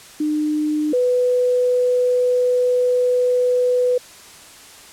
sine tone pair in turn, 302.9 / 496.7 Hz, D#4 / B4, -46 / +10 cents, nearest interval major sixth, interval 856 cents, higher second, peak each -17 / -14 dBFS, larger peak second, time 0.2-0.93 / 0.93-3.98 s, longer second, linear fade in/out 5 ms, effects white hiss -42 dBFS RMS until 4.92 s + low-pass 10000 Hz 12 dB/octave

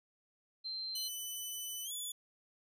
sine tone, 4131 Hz, C8, 23 cents flat, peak -38 dBFS, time 0.64-1.09 s, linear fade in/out 20 ms
10% pulse tone with pitch glide, 2998 to 3444 Hz, F#7 to A7, +22 to -38 cents, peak -32 dBFS, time 0.95-2.12 s, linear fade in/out 5 ms, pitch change +240 cents, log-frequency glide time 1.84-1.92 s
effects resampled to 32000 Hz

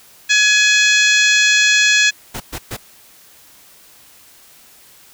harmonic tone, 842 Hz, G#5, 24 cents sharp, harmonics 2 / 3 / 4 / 5 / 6 / 7 / 8 / 9, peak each -14 / -15 / -18 / -21 / -26 / -23 / -22 / -29 dBFS, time 0.29-2.11 s, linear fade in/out 20 ms
pink noise bursts, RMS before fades -26 dBFS, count 3, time 2.34-2.769 s, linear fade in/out 10 ms, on 63 ms, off 120 ms
effects white hiss -46 dBFS RMS until 5.13 s

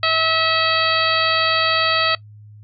harmonic tone, 647 Hz, E5, 32 cents flat, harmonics 1 / 2 / 3 / 4 / 5 / 6 / 7, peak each -24 / -20 / -24 / -24 / -24 / -24 / -24 dBFS, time 0.03-2.15 s, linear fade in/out 2 ms, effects noise-tail reverb RT60 0.1 s tail -21 dB re dry + added 105 Hz sine -39 dBFS peak until 2.63 s

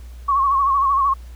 sine tone with vibrato, 1101 Hz, C#6, 12 cents flat, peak -14 dBFS, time 0.28-1.14 s, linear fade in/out 10 ms, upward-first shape sine, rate 13 Hz, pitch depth 64 cents each way, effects added 60 Hz sine -34 dBFS peak until 1.35 s + pink hiss -52 dBFS RMS until 1.35 s

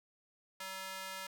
square tone with high-pass filter, 190.1 Hz, F#3, 47 cents sharp, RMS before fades -44 dBFS, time 0.6-1.27 s, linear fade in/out 5 ms, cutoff 1100 Hz, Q 0.77, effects none

